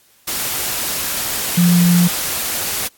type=tone in noise; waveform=sine; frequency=174.6 Hz; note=F3; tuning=in tune; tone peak=-9 dBFS; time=1.57-2.08 s; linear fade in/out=10 ms; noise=white; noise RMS=-21 dBFS; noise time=0.27-2.88 s; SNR=+9 dB; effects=white hiss -53 dBFS RMS until 2.97 s + AAC 64 kbps